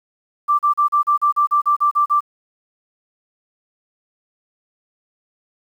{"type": "tone bursts", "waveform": "sine", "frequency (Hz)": 1174.7, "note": "D6", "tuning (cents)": 0, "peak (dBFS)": -12, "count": 12, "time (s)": [0.48, 2.207], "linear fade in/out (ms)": 20, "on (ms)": 110, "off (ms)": 37, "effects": ["8-bit"]}